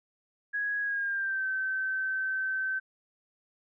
sine tone with pitch glide, 1661.2 to 1541 Hz, G#6 to G6, 0 to -30 cents, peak -28 dBFS, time 0.53-2.8 s, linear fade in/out 20 ms, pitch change -130 cents, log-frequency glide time 0.81-1.46 s, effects none

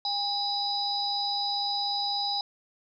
sine tone cluster, 814 / 3941 / 4962 Hz, G#5 / B7 / D#8, -35 / -4 / -6 cents, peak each -31 dBFS, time 0.05-2.41 s, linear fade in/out 2 ms, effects none

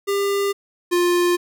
square tone pair in turn, 399.7 / 351.7 Hz, G4 / F4, +34 / +12 cents, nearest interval major second, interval 222 cents, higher first, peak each -19 / -16 dBFS, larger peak second, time 0.07-0.53 / 0.91-1.37 s, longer neither, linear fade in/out 20 ms, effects none

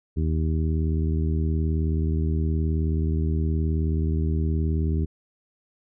harmonic tone, 79 Hz, D#2, 27 cents sharp, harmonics 1 / 2 / 3 / 4 / 5, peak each -22 / -28 / -32 / -34 / -36 dBFS, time 0.16-5.06 s, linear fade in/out 20 ms, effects none

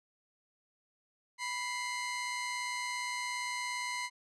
sawtooth tone pair together, 987.8 / 2093 Hz, B5 / C7, 0 / 0 cents, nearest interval octave + minor second, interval 1300 cents, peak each -34 / -34 dBFS, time 1.38-4.1 s, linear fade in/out 50 ms, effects resampled to 22050 Hz

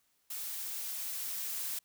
blue noise with level ramp, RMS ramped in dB -40 to -37 dBFS, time 0.3-1.79 s, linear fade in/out 5 ms, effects white hiss -74 dBFS RMS until 1.84 s

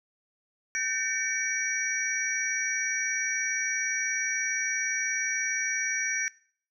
sine tone cluster, 1547 / 1810 / 2273 / 5780 Hz, G6 / A6 / C#7 / F#8, -23 / +48 / +43 / -41 cents, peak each -34 / -33 / -32 / -31 dBFS, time 0.75-6.28 s, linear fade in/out 0 ms, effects noise-tail reverb RT60 0.5 s tail -21 dB re dry

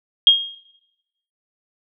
sine tone with exponential decay, 3248 Hz, G#7, 39 cents flat, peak -4 dBFS, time 0.27-0.55 s, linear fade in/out 1 ms, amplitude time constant 59 ms, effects noise-tail reverb RT60 1.0 s tail -22 dB re dry

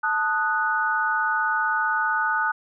sine chord, D# diminished, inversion second, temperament equal, 880 / 1244.5 / 1480 Hz, A5 / D#6 / F#6, 0 / 0 / 0 cents, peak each -26 / -26 / -23 dBFS, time 0.03-2.52 s, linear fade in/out 10 ms, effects none

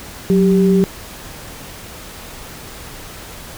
sine tone pair together, 185 / 392 Hz, F#3 / G4, 0 / 0 cents, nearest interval octave + minor second, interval 1300 cents, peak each -11 / -14 dBFS, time 0.3-0.84 s, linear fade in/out 0 ms, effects pink hiss -34 dBFS RMS until 3.57 s

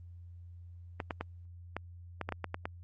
clicks, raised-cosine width 0.5 ms, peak -20 dBFS, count 10, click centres 1.002 / 1.108 / 1.21 / 1.766 / 2.213 / 2.29 / 2.323 / 2.443 / 2.544 / 2.655 s, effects added 87 Hz sine -47 dBFS peak until 2.83 s + Opus 32 kbps

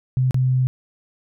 sine tone with dropouts, 128.7 Hz, C3, 28 cents flat, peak -15 dBFS, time 0.17-0.67 s, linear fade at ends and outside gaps 0 ms, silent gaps 0.309-0.344 s, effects none

